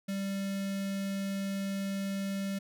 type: tone with notch filter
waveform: square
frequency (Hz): 196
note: G3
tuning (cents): 0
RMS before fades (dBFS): -34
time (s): 0.08-2.59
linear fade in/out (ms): 10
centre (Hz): 940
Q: 1.4
effects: none